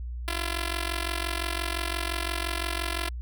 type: tone with amplitude modulation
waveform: 5% pulse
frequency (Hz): 340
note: F4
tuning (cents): -46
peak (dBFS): -14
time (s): 0.28-3.09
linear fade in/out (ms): 0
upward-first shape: sine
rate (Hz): 45.8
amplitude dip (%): 95
effects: added 60 Hz sine -32 dBFS peak until 3.21 s